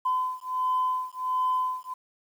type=beating tone pair; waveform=sine; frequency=1017 / 1018.4 Hz; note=C6 / C6; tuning=-50 / -47 cents; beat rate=1.4 Hz; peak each=-27 dBFS; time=0.05-1.94 s; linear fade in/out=10 ms; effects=tanh soft clip ceiling -18 dBFS + 9-bit